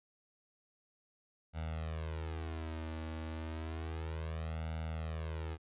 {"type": "tone with flanger", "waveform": "sawtooth", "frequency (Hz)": 79.9, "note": "D#2", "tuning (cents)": 47, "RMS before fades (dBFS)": -40, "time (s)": [1.53, 5.58], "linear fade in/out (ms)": 50, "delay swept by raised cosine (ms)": [1.4, 3.5], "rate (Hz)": 0.31, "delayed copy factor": 0.9, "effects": ["resampled to 8000 Hz"]}